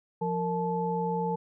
sine tone cluster, 174 / 460.4 / 868 Hz, F3 / A#4 / A5, -6 / -22 / -24 cents, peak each -31 dBFS, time 0.21-1.36 s, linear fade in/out 10 ms, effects none

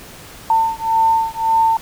sine beating tone pair, 898 / 899.8 Hz, A5 / A5, +35 / +39 cents, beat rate 1.8 Hz, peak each -16 dBFS, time 0.5-1.77 s, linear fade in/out 2 ms, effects pink hiss -38 dBFS RMS until 1.81 s

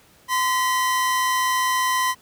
45% pulse tone pair together, 1025 / 1934.9 Hz, C6 / B6, -36 / -36 cents, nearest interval major seventh, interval 1100 cents, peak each -20 / -25 dBFS, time 0.28-2.15 s, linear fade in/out 50 ms, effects pink hiss -54 dBFS RMS until 2.21 s + high-pass 60 Hz 12 dB/octave

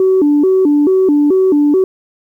sine tone with vibrato, 332.4 Hz, E4, 15 cents sharp, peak -6 dBFS, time 0-1.84 s, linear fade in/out 2 ms, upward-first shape square, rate 2.3 Hz, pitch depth 220 cents each way, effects tanh soft clip ceiling -4 dBFS + 8-bit

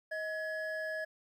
triangle tone pair together, 632 / 1687.2 Hz, D#5 / G#6, +27 / +27 cents, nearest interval octave + perfect fourth, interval 1700 cents, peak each -36 / -36 dBFS, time 0.11-1.05 s, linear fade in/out 10 ms, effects 12-bit

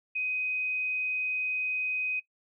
sine tone, 2510 Hz, D#7, 15 cents sharp, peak -28 dBFS, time 0.15-2.2 s, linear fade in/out 10 ms, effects noise-tail reverb RT60 0.1 s tail -18 dB re dry

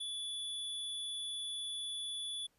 square tone, 3444 Hz, A7, 38 cents flat, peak -39 dBFS, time 0-2.47 s, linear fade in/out 10 ms, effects pink hiss -75 dBFS RMS until 2.58 s + resampled to 32000 Hz

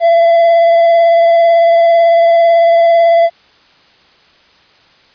triangle tone with vibrato, 674 Hz, E5, 38 cents sharp, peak -3 dBFS, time 0-3.3 s, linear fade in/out 50 ms, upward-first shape sine, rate 18 Hz, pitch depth 16 cents each way, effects white hiss -47 dBFS RMS until 5.14 s + resampled to 11025 Hz

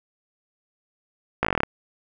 slowing click train, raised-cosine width 0.5 ms, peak -5 dBFS, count 10, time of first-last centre 1.43-1.634 s, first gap 17 ms, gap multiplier 1.07, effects none

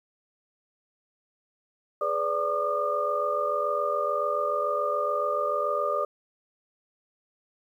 sine tone cluster, 420.5 / 502 / 584 / 1168 / 1215 Hz, G#4 / B4 / D5 / D6 / D#6, +22 / +28 / -10 / -10 / -42 cents, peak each -34 / -33 / -28 / -36 / -28 dBFS, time 2.01-6.05 s, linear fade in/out 5 ms, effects 10-bit

